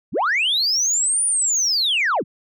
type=linear two-way sweep; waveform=sine; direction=up then down; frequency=86.7 to 9600 to 86.7 Hz; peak=-15 dBFS; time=0.12-2.24 s; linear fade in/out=50 ms; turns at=1.25 s; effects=tanh soft clip ceiling -14 dBFS

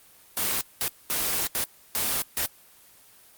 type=noise bursts at uneven times; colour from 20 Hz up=white; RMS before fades=-26 dBFS; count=6; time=0.37-0.61 / 0.81-0.88 / 1.1-1.47 / 1.55-1.64 / 1.95-2.22 / 2.37-2.46 s; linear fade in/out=0 ms; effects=white hiss -54 dBFS RMS until 3.37 s + Opus 24 kbps

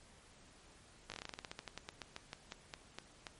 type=slowing click train; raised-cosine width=0.2 ms; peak=-26 dBFS; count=23; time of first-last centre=1.1-3.268 s; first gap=18 ms; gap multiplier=1.14; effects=pink hiss -62 dBFS RMS until 3.39 s + MP3 48 kbps

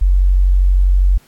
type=tone; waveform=sine; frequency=46.25 Hz; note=F#1; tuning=in tune; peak=-8 dBFS; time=0.01-1.18 s; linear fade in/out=10 ms; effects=pink hiss -51 dBFS RMS until 1.27 s + AAC 64 kbps

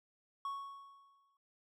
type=tone with exponential decay; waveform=triangle; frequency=1108.7 Hz; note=C#6; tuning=in tune; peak=-34 dBFS; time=0.45-1.37 s; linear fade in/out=2 ms; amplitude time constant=200 ms; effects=none

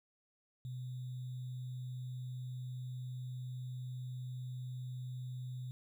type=tone with sample-and-hold; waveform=sine; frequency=126.3 Hz; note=B2; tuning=39 cents sharp; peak=-40 dBFS; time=0.65-5.71 s; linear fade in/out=0 ms; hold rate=3675 Hz; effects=none

